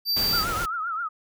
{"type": "tone", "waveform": "square", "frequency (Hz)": 4660, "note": "D8", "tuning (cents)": -14, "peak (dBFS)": -22, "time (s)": [0.05, 0.45], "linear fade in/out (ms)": 50}
{"type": "noise", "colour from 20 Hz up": "pink", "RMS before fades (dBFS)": -31, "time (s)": [0.16, 0.66], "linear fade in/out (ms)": 10}
{"type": "tone with vibrato", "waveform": "sine", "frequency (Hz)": 1333, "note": "E6", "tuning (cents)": 19, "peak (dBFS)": -26, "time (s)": [0.32, 1.09], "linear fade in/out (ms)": 20, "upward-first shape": "triangle", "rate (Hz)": 7.6, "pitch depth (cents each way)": 130}
{"effects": []}